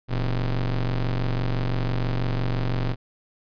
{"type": "ring-modulated tone", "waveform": "45% pulse", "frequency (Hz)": 70.9, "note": "C#2", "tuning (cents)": 40, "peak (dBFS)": -19, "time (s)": [0.08, 2.96], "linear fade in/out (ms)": 50, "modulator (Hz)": 47.9, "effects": ["resampled to 11025 Hz"]}